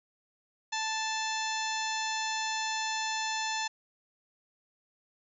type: harmonic tone with a mistuned harmonic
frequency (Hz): 880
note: A5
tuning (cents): 0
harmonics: 1 / 2 / 3 / 4 / 5 / 6 / 7 / 8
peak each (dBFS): -34 / -37 / -39 / -40 / -41 / -42 / -42 / -43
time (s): 0.72-3.68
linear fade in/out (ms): 10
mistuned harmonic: 5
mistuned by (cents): -78
effects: none